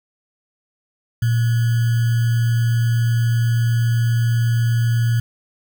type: tone with sample-and-hold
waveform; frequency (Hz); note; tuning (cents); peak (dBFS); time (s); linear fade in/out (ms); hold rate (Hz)
sine; 116.54; A#2; 0; -14; 1.22-5.2; 5; 1575
effects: none